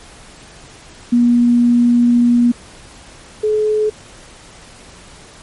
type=tone pair in turn; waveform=sine; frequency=240 / 427.6 Hz; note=B3 / A4; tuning=-49 / -49 cents; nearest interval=minor seventh; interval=1000 cents; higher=second; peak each=-8 / -12 dBFS; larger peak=first; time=1.12-2.52 / 3.43-3.9 s; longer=first; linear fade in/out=10 ms; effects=pink hiss -40 dBFS RMS until 5.42 s + MP3 48 kbps